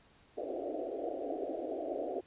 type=band-pass noise; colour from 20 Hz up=white; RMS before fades=-38 dBFS; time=0.37-2.21 s; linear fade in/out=10 ms; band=270 to 710 Hz; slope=96 dB/octave; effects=pink hiss -64 dBFS RMS until 2.26 s + resampled to 8000 Hz